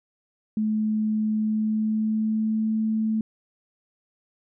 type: tone with pitch glide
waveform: sine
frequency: 215.6 to 219.2 Hz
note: A3 to A3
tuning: -35 to -6 cents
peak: -21 dBFS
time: 0.57-3.21 s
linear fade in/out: 2 ms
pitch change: +29 cents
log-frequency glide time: 1.34-2.75 s
effects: none